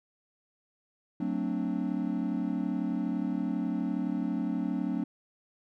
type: chord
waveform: triangle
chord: D dominant seventh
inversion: first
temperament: equal with one note detuned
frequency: 185 / 224 / 261.6 / 293.7 Hz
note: F#3 / A3 / C4 / D4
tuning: 0 / +31 / 0 / 0 cents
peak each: -32 dBFS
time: 1.2-5.04 s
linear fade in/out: 5 ms
effects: none